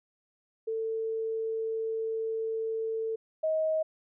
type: tone pair in turn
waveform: sine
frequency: 446.3 / 631.2 Hz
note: A4 / D#5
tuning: +25 / +25 cents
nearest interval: tritone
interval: 600 cents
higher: second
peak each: -29 / -25 dBFS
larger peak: second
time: 0.67-3.16 / 3.43-3.83 s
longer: first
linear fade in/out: 10 ms
effects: none